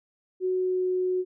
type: tone with pitch glide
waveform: sine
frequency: 370 to 367.4 Hz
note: F#4 to F#4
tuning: 0 to -12 cents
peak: -23 dBFS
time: 0.4-1.25 s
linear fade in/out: 50 ms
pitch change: -12 cents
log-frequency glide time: 0.53-0.87 s
effects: none